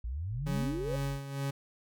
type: exponential sweep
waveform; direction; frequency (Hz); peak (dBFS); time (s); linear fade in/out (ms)
sine; up; 53.3 to 554.4; -33; 0.04-0.96; 5
type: tone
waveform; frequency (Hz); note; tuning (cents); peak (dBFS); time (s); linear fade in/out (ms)
sine; 46.4; F#1; +6; -39; 0.29-1.2; 50
type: tone with tremolo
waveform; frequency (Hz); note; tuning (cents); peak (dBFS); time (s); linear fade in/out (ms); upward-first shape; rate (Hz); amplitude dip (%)
40% pulse; 138.59; C#3; 0; -30; 0.46-1.51; 10; sine; 2.2; 65
effects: none